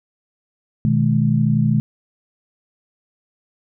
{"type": "chord", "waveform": "sine", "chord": "G# minor", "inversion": "first", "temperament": "equal with one note detuned", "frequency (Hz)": [123.47, 155.56, 212.3], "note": ["B2", "D#3", "G#3"], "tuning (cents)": [0, 0, 38], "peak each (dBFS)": -18, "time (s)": [0.85, 1.8], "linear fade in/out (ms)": 0, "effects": []}